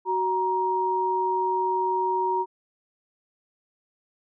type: tone pair together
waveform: sine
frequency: 373.4 / 941 Hz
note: F#4 / A#5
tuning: +16 / +16 cents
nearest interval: octave + major third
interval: 1600 cents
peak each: -27 / -23 dBFS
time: 0.05-2.46 s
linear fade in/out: 50 ms
effects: none